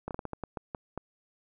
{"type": "slowing click train", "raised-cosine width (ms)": 1, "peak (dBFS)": -21, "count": 10, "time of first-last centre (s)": [0.08, 0.976], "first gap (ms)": 28, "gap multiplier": 1.3, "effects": []}